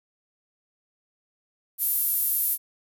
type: tone with high-pass filter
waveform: sawtooth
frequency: 455.6 Hz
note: A#4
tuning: 40 cents flat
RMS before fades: -25 dBFS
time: 1.78-2.58 s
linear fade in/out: 50 ms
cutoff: 12000 Hz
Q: 4.7
effects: none